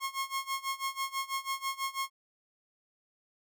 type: tone with tremolo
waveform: sawtooth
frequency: 1082 Hz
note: C#6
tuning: 42 cents flat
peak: -26 dBFS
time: 0-2.1 s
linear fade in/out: 50 ms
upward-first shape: sine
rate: 6.1 Hz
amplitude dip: 90%
effects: none